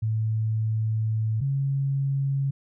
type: tone pair in turn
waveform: sine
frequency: 110 / 137.59 Hz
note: A2 / C#3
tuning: 0 / -13 cents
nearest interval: major third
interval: 387 cents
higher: second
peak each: -22 dBFS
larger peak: neither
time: 0.02-1.41 / 1.41-2.51 s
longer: first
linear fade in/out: 10 ms
effects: none